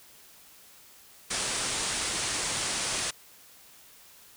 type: low-pass noise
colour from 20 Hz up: white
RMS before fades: -31 dBFS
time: 1.3-3.11 s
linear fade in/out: 10 ms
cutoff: 9700 Hz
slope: 96 dB/octave
effects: white hiss -54 dBFS RMS until 4.36 s